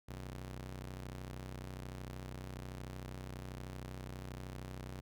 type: ring-modulated tone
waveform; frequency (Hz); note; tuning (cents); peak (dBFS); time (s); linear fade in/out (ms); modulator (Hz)
sawtooth; 93.8; F#2; +24; -37; 0.08-5.01; 10; 30.6
effects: none